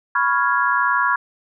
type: chord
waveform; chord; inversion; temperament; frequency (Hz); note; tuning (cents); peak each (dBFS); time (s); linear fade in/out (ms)
sine; C# dominant seventh; third; equal; 987.8 / 1108.7 / 1396.9 / 1661.2; B5 / C#6 / E#6 / G#6; 0 / 0 / 0 / 0; -21; 0.15-1.16; 5
effects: none